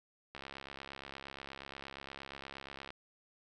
click train, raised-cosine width 0.3 ms, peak -29 dBFS, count 176, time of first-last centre 0.35-2.905 s, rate 68.5 Hz, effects none

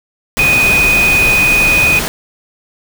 sine tone in noise, 2488 Hz, D#7, 1 cent flat, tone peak -8 dBFS, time 0.39-1.99 s, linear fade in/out 0 ms, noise pink, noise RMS -17 dBFS, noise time 0.37-2.08 s, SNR +6 dB, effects none

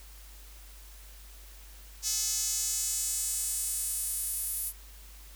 sawtooth tone with high-pass filter sweep, 430 Hz, A4, 40 cents flat, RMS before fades -32 dBFS, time 2.02-4.73 s, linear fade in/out 50 ms, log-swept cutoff 6100 to 11000 Hz, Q 2.6, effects added 50 Hz sine -48 dBFS peak until 5.35 s + white hiss -54 dBFS RMS until 5.35 s

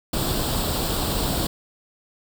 pink noise with comb filter, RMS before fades -24 dBFS, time 0.13-1.47 s, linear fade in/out 5 ms, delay 0.24 ms, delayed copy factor +0.65, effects none

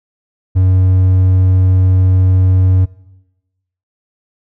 triangle tone, 93.1 Hz, F#2, 11 cents sharp, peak -5 dBFS, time 0.55-2.86 s, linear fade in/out 20 ms, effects noise-tail reverb RT60 1.0 s tail -20 dB re dry

